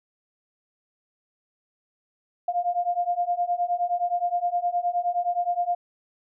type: beating tone pair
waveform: sine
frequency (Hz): 698.5 / 708.1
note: F5 / F5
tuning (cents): 0 / +24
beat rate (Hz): 9.6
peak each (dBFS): -26 / -25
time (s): 2.48-5.75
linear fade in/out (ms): 5
effects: none